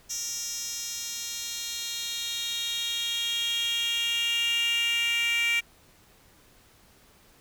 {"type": "tone with high-pass filter sweep", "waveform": "10% pulse", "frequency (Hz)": 466.9, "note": "A#4", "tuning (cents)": 3, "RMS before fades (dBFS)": -29, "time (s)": [0.09, 5.61], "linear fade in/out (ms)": 20, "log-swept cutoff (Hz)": [5500, 2400], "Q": 5.8, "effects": ["pink hiss -58 dBFS RMS until 7.4 s"]}